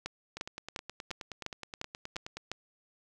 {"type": "two click trains", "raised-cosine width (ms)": 0.2, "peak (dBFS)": [-23, -18], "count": [20, 8], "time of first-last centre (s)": [[0.37, 2.37], [0.06, 2.516]], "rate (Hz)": [9.5, 2.85], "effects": []}